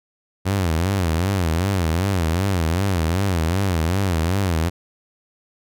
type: tone with vibrato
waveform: sawtooth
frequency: 89.1 Hz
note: F2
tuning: 35 cents sharp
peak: -14 dBFS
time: 0.45-4.7 s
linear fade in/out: 20 ms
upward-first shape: sine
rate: 2.6 Hz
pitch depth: 200 cents each way
effects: none